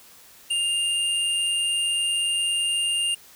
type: tone pair together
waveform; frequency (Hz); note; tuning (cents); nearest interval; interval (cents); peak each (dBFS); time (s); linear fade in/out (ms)
sine; 2808 / 8915; F7 / C#9; +9 / +9; octave + minor sixth; 2000; -22 / -28; 0.5-3.15; 10
effects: white hiss -50 dBFS RMS until 3.35 s